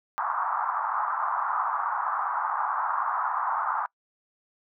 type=band-pass noise; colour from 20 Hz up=white; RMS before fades=-28 dBFS; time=0.18-3.86 s; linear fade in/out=0 ms; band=820 to 1300 Hz; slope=48 dB/octave; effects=noise-tail reverb RT60 0.1 s tail -25 dB re dry

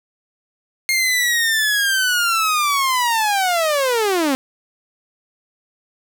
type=linear sweep; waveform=sawtooth; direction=down; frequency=2137 to 255.8 Hz; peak=-12 dBFS; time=0.89-4.35 s; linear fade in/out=0 ms; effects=none

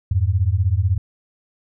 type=beating tone pair; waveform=sine; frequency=85.8 / 101.8 Hz; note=F2 / G#2; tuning=-30 / -34 cents; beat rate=16 Hz; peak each=-18 dBFS; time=0.11-0.98 s; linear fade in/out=5 ms; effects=none

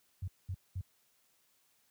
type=tone bursts; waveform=sine; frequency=92.5 Hz; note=F#2; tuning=in tune; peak=-34 dBFS; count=3; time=0.22-0.811 s; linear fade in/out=5 ms; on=57 ms; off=210 ms; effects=white hiss -72 dBFS RMS until 1.9 s + high-pass 60 Hz 12 dB/octave

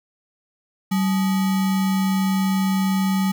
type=tone with sample-and-hold; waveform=sine; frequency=191.3 Hz; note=G3; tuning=42 cents flat; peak=-17 dBFS; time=0.91-3.32 s; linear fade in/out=10 ms; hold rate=1050 Hz; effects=none

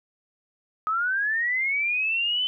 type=linear sweep; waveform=sine; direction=up; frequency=1252 to 3061 Hz; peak=-22 dBFS; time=0.87-2.47 s; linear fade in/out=0 ms; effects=none

